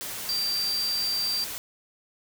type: tone in noise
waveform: sine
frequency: 4699 Hz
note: D8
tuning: in tune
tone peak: -25 dBFS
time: 0.29-1.44 s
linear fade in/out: 0 ms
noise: white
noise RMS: -35 dBFS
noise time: 0.01-1.58 s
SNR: +7 dB
effects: none